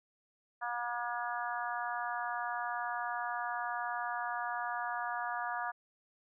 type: harmonic tone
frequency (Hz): 239.9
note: A#3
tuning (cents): +50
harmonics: 3 / 4 / 5 / 6 / 7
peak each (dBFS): -39 / -40 / -41 / -42 / -42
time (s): 0.61-5.72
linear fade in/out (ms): 20
effects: none